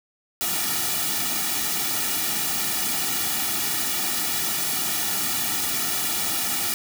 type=noise with comb filter; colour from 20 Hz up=white; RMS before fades=-25 dBFS; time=0.41-6.74 s; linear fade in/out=0 ms; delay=1.9 ms; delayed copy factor=-1; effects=none